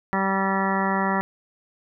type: harmonic tone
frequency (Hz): 193.5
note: G3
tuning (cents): -22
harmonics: 1 / 2 / 3 / 4 / 5 / 6 / 7 / 9 / 10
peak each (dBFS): -25 / -31 / -32 / -29 / -27 / -32 / -30 / -31 / -32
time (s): 0.13-1.21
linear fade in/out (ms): 0
effects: none